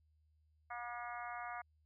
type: harmonic tone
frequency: 240 Hz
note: B3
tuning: 49 cents flat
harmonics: 3 / 4 / 5 / 6 / 7 / 8 / 9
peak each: -46 / -51 / -48 / -51 / -54 / -57 / -53 dBFS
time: 0.7-1.62 s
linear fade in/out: 10 ms
effects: added 77 Hz sine -70 dBFS peak until 1.85 s